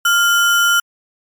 sine tone with sample-and-hold, 1396.9 Hz, F6, in tune, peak -10 dBFS, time 0.05-0.8 s, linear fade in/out 5 ms, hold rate 4410 Hz, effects MP3 96 kbps

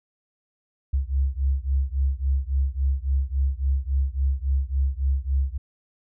sine beating tone pair, 66.2 / 69.8 Hz, C2 / C#2, +21 / +13 cents, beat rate 3.6 Hz, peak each -23 / -24 dBFS, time 0.93-5.58 s, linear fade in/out 10 ms, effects none

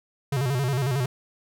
square tone with vibrato, 132.2 Hz, C3, 18 cents sharp, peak -23 dBFS, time 0.32-1.06 s, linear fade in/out 5 ms, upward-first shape square, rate 11 Hz, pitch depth 110 cents each way, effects none

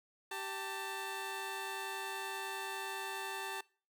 15% pulse tone pair together, 389.4 / 889 Hz, G4 / A5, -12 / +18 cents, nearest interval octave + major second, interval 1430 cents, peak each -37 / -35 dBFS, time 0.31-3.61 s, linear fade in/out 5 ms, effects noise-tail reverb RT60 0.4 s tail -23 dB re dry

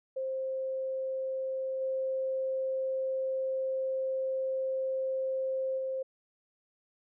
sine tone with level steps, 527 Hz, C5, 12 cents sharp, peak -31 / -29 / -31 dBFS, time 0.16-6.03 s, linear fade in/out 10 ms, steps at 1.8 / 5.77 s, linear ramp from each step 20 ms, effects none

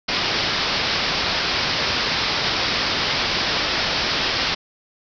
white low-pass noise, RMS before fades -22 dBFS, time 0.08-4.55 s, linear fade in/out 10 ms, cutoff 5400 Hz, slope 96 dB/octave, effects none

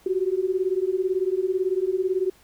sine beating tone pair, 365.3 / 383.3 Hz, F#4 / G4, -22 / -39 cents, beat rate 18 Hz, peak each -24 dBFS, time 0.06-2.3 s, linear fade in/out 5 ms, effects pink hiss -56 dBFS RMS until 2.43 s

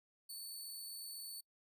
15% pulse tone, 4478 Hz, C#8, 17 cents sharp, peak -39 dBFS, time 0.29-1.41 s, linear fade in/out 10 ms, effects noise-tail reverb RT60 0.1 s tail -26 dB re dry

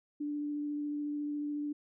sine tone with vibrato, 293.7 Hz, D4, in tune, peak -33 dBFS, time 0.2-1.73 s, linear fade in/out 10 ms, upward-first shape sine, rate 14 Hz, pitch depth 9 cents each way, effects none

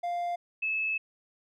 triangle / sine tone pair in turn, 698.5 / 2603 Hz, F5 / E7, 0 / -22 cents, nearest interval octave + major seventh, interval 2278 cents, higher second, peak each -27 dBFS, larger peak neither, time 0.03-0.36 / 0.62-0.98 s, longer second, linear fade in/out 10 ms, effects none

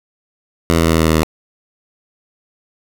10% pulse tone with pitch steps, 82.9 / 82.23 / 81.57 / 80.91 / 80.26 / 79.61 / 78.97 Hz, E2 / E2 / E2 / E2 / E2 / D#2 / D#2, +10 / -4 / -18 / -32 / -46 / +40 / +26 cents, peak -3 dBFS, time 0.7-1.232 s, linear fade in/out 0 ms, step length 76 ms, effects none

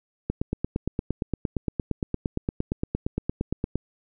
click train, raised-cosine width 3 ms, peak -12 dBFS, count 31, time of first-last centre 0.3-3.756 s, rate 8.68 Hz, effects none

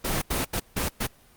pink noise bursts at uneven times, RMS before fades -26 dBFS, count 5, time 0.04-0.22 / 0.3-0.45 / 0.53-0.6 / 0.76-0.89 / 1-1.07 s, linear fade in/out 10 ms, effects pink hiss -56 dBFS RMS until 1.36 s + Opus 24 kbps

